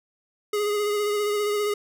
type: tone with vibrato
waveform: square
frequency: 415.3 Hz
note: G#4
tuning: in tune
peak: -23 dBFS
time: 0.53-1.74 s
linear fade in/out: 5 ms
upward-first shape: sine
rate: 15 Hz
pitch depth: 25 cents each way
effects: none